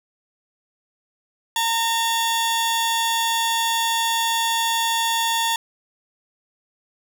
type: tone pair together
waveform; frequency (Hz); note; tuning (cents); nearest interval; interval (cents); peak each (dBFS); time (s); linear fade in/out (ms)
sawtooth; 915 / 3428; A#5 / A7; -32 / -46; octave + major seventh; 2286; -17 / -21; 1.56-5.56; 2
effects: none